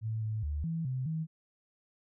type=tone with pitch steps; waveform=sine; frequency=110.7 / 108.8 / 73.9 / 164.1 / 129.3 / 159.7 Hz; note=A2 / A2 / D2 / E3 / C3 / D#3; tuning=+11 / -19 / +11 / -8 / -20 / +45 cents; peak=-31 dBFS; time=0.01-1.27 s; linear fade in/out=50 ms; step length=210 ms; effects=none